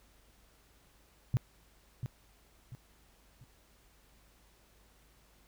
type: tone with echo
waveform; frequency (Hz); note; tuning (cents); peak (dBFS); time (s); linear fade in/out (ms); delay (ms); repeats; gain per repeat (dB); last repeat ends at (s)
sine; 123.9; B2; +6; -24; 1.34-1.37; 0; 690; 3; -9; 3.44
effects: added 52 Hz sine -66 dBFS peak until 5.47 s + pink hiss -66 dBFS RMS until 5.47 s